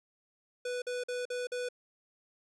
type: tone bursts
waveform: square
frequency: 493.9 Hz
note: B4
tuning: in tune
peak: -34 dBFS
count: 5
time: 0.65-1.688 s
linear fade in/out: 5 ms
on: 170 ms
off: 47 ms
effects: resampled to 22050 Hz